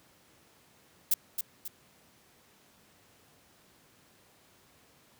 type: noise with echo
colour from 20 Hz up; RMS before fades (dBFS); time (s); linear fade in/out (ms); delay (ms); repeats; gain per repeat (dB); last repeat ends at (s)
violet; -24; 1.11-1.14; 5; 270; 2; -7; 1.68
effects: pink hiss -62 dBFS RMS until 5.19 s + high-pass 100 Hz 12 dB/octave